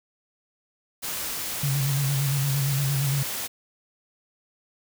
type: noise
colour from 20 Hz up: white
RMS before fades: -31 dBFS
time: 1.02-3.48 s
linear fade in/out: 20 ms
type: tone with vibrato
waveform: sine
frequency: 138.59 Hz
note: C#3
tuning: in tune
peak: -22 dBFS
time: 1.63-3.23 s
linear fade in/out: 5 ms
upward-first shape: square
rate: 8.7 Hz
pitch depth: 45 cents each way
effects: none